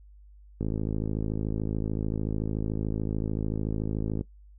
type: click train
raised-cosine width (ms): 3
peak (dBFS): -17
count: 194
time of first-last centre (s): 0.61-4.211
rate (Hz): 53.6
effects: noise-tail reverb RT60 0.1 s tail -18 dB re dry + added 50 Hz sine -49 dBFS peak until 4.58 s